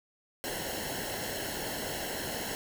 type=noise with comb filter; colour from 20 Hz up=pink; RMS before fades=-36 dBFS; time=0.44-2.55 s; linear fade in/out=0 ms; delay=0.83 ms; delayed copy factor=-0.75; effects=none